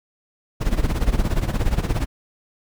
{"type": "noise with tremolo", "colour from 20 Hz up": "brown", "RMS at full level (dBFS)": -17, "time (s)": [0.6, 2.06], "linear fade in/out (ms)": 20, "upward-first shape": "sine", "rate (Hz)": 17, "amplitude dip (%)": 80, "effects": []}